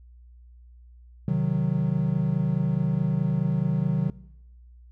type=chord; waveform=triangle; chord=C diminished; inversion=none; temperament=equal; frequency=130.81 / 155.56 / 185 Hz; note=C3 / Eb3 / Gb3; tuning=0 / 0 / 0 cents; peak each=-25 / -23 / -24 dBFS; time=1.28-4.1 s; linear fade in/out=2 ms; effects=noise-tail reverb RT60 0.9 s tail -21 dB re dry + added 60 Hz sine -47 dBFS peak until 4.91 s